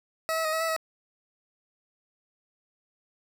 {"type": "tone with pitch steps", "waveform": "20% pulse", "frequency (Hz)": [644, 648, 626, 643, 654, 642], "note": ["E5", "E5", "D#5", "E5", "E5", "E5"], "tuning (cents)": [-41, -30, 10, -43, -14, -46], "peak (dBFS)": -21, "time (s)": [0.29, 0.764], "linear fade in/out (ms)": 0, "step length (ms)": 79, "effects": []}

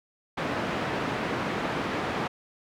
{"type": "band-pass noise", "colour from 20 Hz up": "pink", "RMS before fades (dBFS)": -30, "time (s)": [0.37, 2.28], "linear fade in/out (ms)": 10, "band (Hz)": [160, 2200], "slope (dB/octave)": 12, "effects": []}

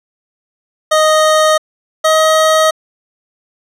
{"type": "tone pair in turn", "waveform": "25% pulse", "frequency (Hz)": [622.3, 631], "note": ["D#5", "D#5"], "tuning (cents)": [0, 24], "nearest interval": "unison", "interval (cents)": 24, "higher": "second", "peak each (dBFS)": -4, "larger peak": "neither", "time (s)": [[0.91, 1.58], [2.04, 2.71]], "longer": "neither", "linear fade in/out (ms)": 10, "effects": ["low-pass 10000 Hz 12 dB/octave"]}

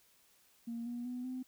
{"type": "tone with pitch steps", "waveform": "sine", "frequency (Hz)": [233.1, 240.3, 247.8, 255.5], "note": ["A#3", "B3", "B3", "C4"], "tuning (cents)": [0, -47, 6, -41], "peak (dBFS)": -37, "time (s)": [0.67, 1.43], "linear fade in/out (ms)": 10, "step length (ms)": 190, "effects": ["tanh soft clip ceiling -33 dBFS", "white hiss -68 dBFS RMS until 1.47 s"]}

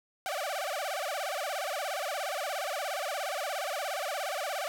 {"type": "tone with vibrato", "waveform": "sawtooth", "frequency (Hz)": 669, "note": "E5", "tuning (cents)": 25, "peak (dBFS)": -28, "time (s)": [0.26, 4.68], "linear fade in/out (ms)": 0, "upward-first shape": "sine", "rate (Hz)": 17, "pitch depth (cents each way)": 290, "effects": []}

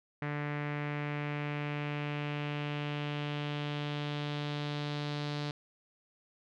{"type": "tone with low-pass filter sweep", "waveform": "sawtooth", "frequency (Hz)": 146.83, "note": "D3", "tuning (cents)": 0, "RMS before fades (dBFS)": -36, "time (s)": [0.22, 5.51], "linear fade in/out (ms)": 2, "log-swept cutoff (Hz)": [2000, 4200], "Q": 2.8, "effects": []}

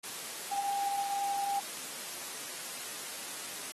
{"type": "tone in noise", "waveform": "sine", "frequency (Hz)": 800, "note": "G5", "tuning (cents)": 35, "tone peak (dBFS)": -30, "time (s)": [0.51, 1.6], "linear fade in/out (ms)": 10, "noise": "white", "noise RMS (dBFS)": -41, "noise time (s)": [0.03, 3.72], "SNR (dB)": 8, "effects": ["high-pass 200 Hz 12 dB/octave", "AAC 32 kbps"]}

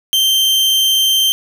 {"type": "tone", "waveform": "40% pulse", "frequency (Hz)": 3136, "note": "G7", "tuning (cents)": 0, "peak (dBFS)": -10, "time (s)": [0.13, 1.32], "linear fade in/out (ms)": 0, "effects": []}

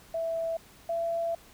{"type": "tone pair in turn", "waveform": "sine", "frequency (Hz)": [659.3, 671.6], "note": ["E5", "E5"], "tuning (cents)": [0, 32], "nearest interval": "unison", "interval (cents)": 32, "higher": "second", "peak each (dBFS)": [-28, -27], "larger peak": "second", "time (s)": [[0.14, 0.57], [0.89, 1.35]], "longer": "second", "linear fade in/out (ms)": 5, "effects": ["pink hiss -55 dBFS RMS until 1.53 s"]}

